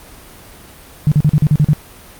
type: tone bursts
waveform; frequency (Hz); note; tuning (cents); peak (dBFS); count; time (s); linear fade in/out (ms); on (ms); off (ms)
sine; 150; D3; +37; -7; 8; 1.07-1.733; 0; 47; 41
effects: pink hiss -39 dBFS RMS until 2.19 s + Opus 32 kbps